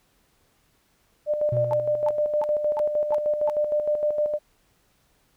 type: tone with tremolo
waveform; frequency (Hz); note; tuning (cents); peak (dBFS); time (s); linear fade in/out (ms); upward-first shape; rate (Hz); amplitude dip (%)
sine; 598; D5; +31; -19; 1.26-4.39; 50; square; 6.5; 50
type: tone with exponential decay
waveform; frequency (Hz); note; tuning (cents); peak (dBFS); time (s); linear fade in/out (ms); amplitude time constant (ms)
triangle; 122.1; B2; -19; -20; 1.52-2.31; 5; 170
type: tone bursts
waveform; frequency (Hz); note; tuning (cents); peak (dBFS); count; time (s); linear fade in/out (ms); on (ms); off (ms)
sine; 880; A5; 0; -25; 6; 1.71-3.498; 0; 23; 330
effects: pink hiss -65 dBFS RMS until 5.36 s